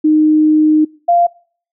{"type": "tone pair in turn", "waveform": "sine", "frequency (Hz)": [308, 693.4], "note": ["D#4", "F5"], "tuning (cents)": [-17, -13], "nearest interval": "octave + major second", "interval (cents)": 1404, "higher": "second", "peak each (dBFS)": -7, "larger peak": "neither", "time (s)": [[0.04, 0.85], [1.08, 1.27]], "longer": "first", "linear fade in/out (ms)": 10, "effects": ["noise-tail reverb RT60 0.5 s tail -25 dB re dry"]}